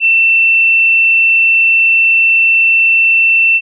sine tone, 2684 Hz, E7, 31 cents sharp, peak -6 dBFS, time 0-3.61 s, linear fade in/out 50 ms, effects none

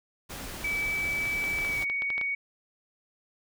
pink noise, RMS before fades -39 dBFS, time 0.29-1.85 s, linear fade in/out 20 ms
sine tone with pitch glide, 2300 to 2238 Hz, D7 to C#7, -37 to +16 cents, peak -27 dBFS, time 0.64-2.35 s, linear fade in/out 5 ms, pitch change -47 cents, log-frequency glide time 1.64-1.86 s
clicks, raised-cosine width 0.3 ms, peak -21 dBFS, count 10, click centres 1.255 / 1.44 / 1.587 / 1.649 / 1.825 / 1.899 / 2.021 / 2.103 / 2.18 / 2.213 s
effects none

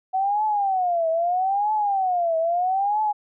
sine tone with vibrato, 747 Hz, F#5, 16 cents sharp, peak -19 dBFS, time 0.13-3.13 s, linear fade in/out 20 ms, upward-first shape triangle, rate 0.78 Hz, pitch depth 260 cents each way, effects none

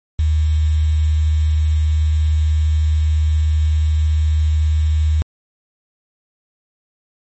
sine tone with quantisation, 77.3 Hz, D#2, 11 cents flat, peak -12 dBFS, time 0.19-5.22 s, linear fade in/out 0 ms, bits 6, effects MP3 32 kbps

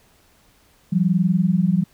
sine tone pair together, 170.13 / 190.8 Hz, F3 / G3, -45 / -47 cents, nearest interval major second, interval 198 cents, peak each -18 dBFS, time 0.92-1.84 s, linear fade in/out 10 ms, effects pink hiss -57 dBFS RMS until 1.93 s

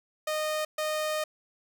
sawtooth tone bursts at uneven times, 616 Hz, D#5, 17 cents flat, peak -24 dBFS, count 2, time 0.27-0.65 / 0.78-1.24 s, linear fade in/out 5 ms, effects none

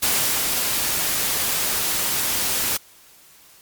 white noise with ADSR envelope, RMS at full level -19 dBFS, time 0.02-2.77 s, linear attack 11 ms, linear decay 350 ms, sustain -3 dB, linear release 4 ms, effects white hiss -50 dBFS RMS until 3.61 s + MP3 96 kbps

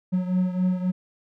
triangle beating tone pair, 182.3 / 186 Hz, F#3 / F#3, -25 / +9 cents, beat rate 3.7 Hz, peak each -20 / -25 dBFS, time 0.12-0.92 s, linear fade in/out 20 ms, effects none

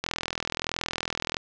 click train, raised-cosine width 0.2 ms, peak -10 dBFS, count 56, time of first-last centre 0.04-1.369 s, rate 41.4 Hz, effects low-pass 7000 Hz 12 dB/octave

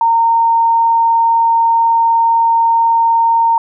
sine tone, 919 Hz, A#5, 25 cents flat, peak -8 dBFS, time 0.01-3.58 s, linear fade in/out 2 ms, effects none

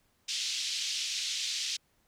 pink band-pass noise, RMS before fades -34 dBFS, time 0.28-1.77 s, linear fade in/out 10 ms, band 3000 to 6400 Hz, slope 24 dB/octave, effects pink hiss -71 dBFS RMS until 2.07 s

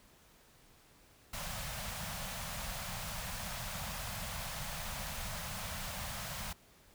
pink band-stop noise, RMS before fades -41 dBFS, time 1.33-6.53 s, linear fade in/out 5 ms, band 210 to 550 Hz, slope 48 dB/octave, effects pink hiss -63 dBFS RMS until 6.94 s

